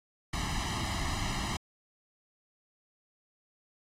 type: noise with comb filter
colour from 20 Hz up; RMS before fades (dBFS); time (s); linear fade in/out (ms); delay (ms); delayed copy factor
pink; -33; 0.33-1.57; 5; 1; +0.95
effects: low-pass 7000 Hz 12 dB/octave + AAC 48 kbps